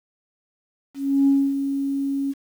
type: tone with ADSR envelope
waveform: sine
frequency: 276.1 Hz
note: C#4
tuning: 7 cents flat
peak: -12 dBFS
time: 0.94-2.34 s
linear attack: 330 ms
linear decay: 260 ms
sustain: -9 dB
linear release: 35 ms
effects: tanh soft clip ceiling -9 dBFS + 8-bit